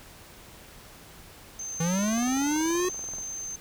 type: tone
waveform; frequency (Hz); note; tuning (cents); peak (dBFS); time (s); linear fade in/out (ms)
sine; 6272; G8; 0; -33; 1.59-3.56; 5
type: linear sweep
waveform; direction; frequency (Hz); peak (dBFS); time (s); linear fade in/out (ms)
square; up; 160.5 to 370; -25; 1.8-2.89; 5
type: click train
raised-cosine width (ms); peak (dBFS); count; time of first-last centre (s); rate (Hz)
1; -30; 27; 1.94-3.184; 20.9
effects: pink hiss -49 dBFS RMS until 3.6 s